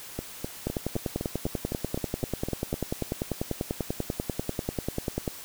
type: two click trains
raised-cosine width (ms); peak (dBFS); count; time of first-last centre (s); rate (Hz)
2; -14 / -17; 48 / 11; 0.67-5.278 / 0.19-2.741; 10.2 / 3.92
effects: white hiss -43 dBFS RMS until 5.44 s